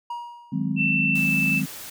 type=tone with exponential decay; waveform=triangle; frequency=952 Hz; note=A#5; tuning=36 cents sharp; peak=-25 dBFS; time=0.1-0.84 s; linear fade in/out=5 ms; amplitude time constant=160 ms
type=chord; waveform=sine; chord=Ab dominant seventh; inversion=second; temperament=just; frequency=155.74 / 186.89 / 207.7 / 259.6 Hz; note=Eb3 / Gb3 / Ab3 / C4; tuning=+2 / +18 / 0 / -13 cents; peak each=-28 dBFS; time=0.52-1.66 s; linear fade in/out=10 ms
type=tone with pitch glide; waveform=sine; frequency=2677 to 2642 Hz; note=E7 to E7; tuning=+26 to +3 cents; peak=-20 dBFS; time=0.76-1.62 s; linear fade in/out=50 ms; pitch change=-23 cents; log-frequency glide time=1.12-1.26 s
type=noise; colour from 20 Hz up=white; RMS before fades=-38 dBFS; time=1.15-1.9 s; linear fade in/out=5 ms
effects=none